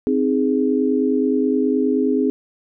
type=chord; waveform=sine; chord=Ab major; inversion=first; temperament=equal; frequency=261.6 / 311.1 / 415.3 Hz; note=C4 / Eb4 / Ab4; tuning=0 / 0 / 0 cents; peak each=-18 / -22 / -20 dBFS; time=0.07-2.3 s; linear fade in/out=0 ms; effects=none